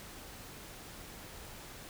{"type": "silence", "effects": ["pink hiss -49 dBFS RMS until 1.89 s"]}